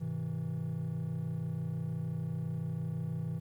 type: chord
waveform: triangle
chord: Ab augmented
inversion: none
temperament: just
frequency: 103.83 / 129.78 / 162.23 Hz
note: Ab2 / C3 / E3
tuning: 0 / -14 / -27 cents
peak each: -39 / -36 / -33 dBFS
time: 0-3.4 s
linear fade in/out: 20 ms
effects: tanh soft clip ceiling -25 dBFS + 11-bit